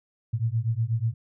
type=beating tone pair; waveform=sine; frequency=110 / 118.2 Hz; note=A2 / A#2; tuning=0 / +24 cents; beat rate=8.2 Hz; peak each=-26 dBFS; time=0.33-1.14 s; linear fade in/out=10 ms; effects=none